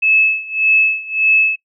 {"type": "tone with tremolo", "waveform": "sine", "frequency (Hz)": 2600, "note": "E7", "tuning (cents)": -24, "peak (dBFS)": -8, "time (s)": [0.02, 1.56], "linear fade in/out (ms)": 10, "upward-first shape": "sine", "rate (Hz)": 1.7, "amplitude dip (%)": 90, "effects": ["noise-tail reverb RT60 0.1 s tail -20 dB re dry"]}